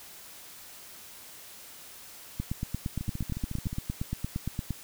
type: two click trains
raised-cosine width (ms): 5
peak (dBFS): -22 / -18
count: 11 / 21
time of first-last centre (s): 3.01-3.729 / 2.4-4.707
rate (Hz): 13.9 / 8.67
effects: white hiss -48 dBFS RMS until 4.83 s